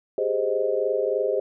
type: chord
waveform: sine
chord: Ab major seventh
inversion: third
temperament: equal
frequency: 392 / 415.3 / 523.3 / 622.3 Hz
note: G4 / Ab4 / C5 / Eb5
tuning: 0 / 0 / 0 / 0 cents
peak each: -28 / -26 / -25 / -28 dBFS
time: 0.18-1.4 s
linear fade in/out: 2 ms
effects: none